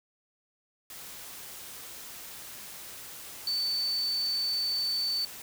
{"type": "tone in noise", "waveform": "sine", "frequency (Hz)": 4522, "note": "C#8", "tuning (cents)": 34, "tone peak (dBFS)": -27, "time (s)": [3.47, 5.25], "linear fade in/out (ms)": 2, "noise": "white", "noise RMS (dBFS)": -44, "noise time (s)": [0.9, 5.42], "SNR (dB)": 14, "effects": []}